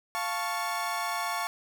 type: chord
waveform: 30% pulse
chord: F augmented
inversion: none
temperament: equal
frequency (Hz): 698.5 / 880 / 1108.7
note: F5 / A5 / C#6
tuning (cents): 0 / 0 / 0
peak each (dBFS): -32 / -32 / -30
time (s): 0.15-1.47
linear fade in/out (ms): 0
effects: none